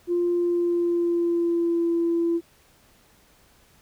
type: tone with pitch glide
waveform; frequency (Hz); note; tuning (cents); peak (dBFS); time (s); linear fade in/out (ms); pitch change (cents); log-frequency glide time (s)
sine; 349.2 to 337.7; F4 to E4; 0 to +42; -19; 0.07-2.41; 50; -58; 0.32-1.9
effects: tanh soft clip ceiling -15 dBFS + pink hiss -58 dBFS RMS until 3.81 s